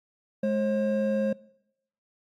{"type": "tone pair together", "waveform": "triangle", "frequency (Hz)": [210.8, 536.7], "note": ["G#3", "C5"], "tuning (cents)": [26, 44], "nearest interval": "octave + major third", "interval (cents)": 1618, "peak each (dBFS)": -24, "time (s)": [0.43, 1.33], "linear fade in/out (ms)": 5, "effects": ["noise-tail reverb RT60 0.8 s tail -23 dB re dry", "AAC 64 kbps"]}